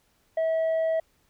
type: tone with tanh clipping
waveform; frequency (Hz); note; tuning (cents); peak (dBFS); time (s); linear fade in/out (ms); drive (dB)
sine; 647; E5; -32; -23; 0.37-1; 5; 3
effects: pink hiss -67 dBFS RMS until 1.29 s